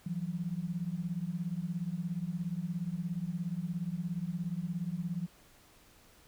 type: beating tone pair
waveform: sine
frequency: 164.81 / 181.81 Hz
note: E3 / F#3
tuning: 0 / -30 cents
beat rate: 17 Hz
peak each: -36 / -36 dBFS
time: 0.06-5.27 s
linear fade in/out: 5 ms
effects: pink hiss -61 dBFS RMS until 6.27 s